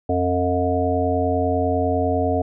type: harmonic tone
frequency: 90 Hz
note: F#2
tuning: 47 cents flat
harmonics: 1 / 3 / 5 / 7 / 8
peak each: -24 / -24 / -24 / -24 / -24 dBFS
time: 0.09-2.42 s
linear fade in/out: 5 ms
effects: none